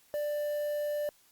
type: tone with quantisation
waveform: triangle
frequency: 590 Hz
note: D5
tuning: 8 cents sharp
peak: -28 dBFS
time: 0.14-1.09 s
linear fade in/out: 0 ms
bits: 8
effects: white hiss -64 dBFS RMS until 1.31 s + Opus 48 kbps